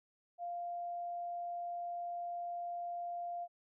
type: tone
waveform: sine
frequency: 697 Hz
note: F5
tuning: 4 cents flat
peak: -38 dBFS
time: 0.38-3.48 s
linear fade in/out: 50 ms
effects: none